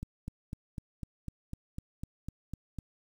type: click train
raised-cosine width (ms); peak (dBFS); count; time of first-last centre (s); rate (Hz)
5; -25; 12; 0.03-2.787; 3.99
effects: 9-bit